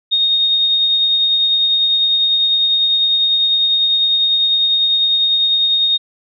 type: tone with tremolo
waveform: sine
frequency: 3708 Hz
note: A#7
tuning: 10 cents flat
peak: -10 dBFS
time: 0.11-5.98 s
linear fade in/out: 20 ms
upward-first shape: triangle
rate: 10 Hz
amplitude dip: 30%
effects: none